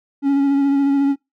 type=tone with vibrato; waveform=triangle; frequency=278.5 Hz; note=C#4; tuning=8 cents sharp; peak=-11 dBFS; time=0.22-1.16 s; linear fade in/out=50 ms; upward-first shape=sine; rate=14 Hz; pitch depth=22 cents each way; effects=noise-tail reverb RT60 0.2 s tail -23 dB re dry